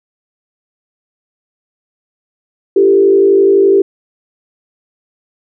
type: tone with frequency modulation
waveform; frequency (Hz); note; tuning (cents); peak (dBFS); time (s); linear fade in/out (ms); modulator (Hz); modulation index
sine; 392; G4; 0; -5; 2.76-3.82; 5; 51.8; 0.78
effects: none